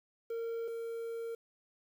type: tone pair in turn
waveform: triangle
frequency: 460 / 460 Hz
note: A#4 / A#4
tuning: -23 / -23 cents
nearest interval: unison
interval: 0 cents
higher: neither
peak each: -33 / -35 dBFS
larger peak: first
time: 0.3-0.68 / 0.68-1.35 s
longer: second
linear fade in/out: 5 ms
effects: 10-bit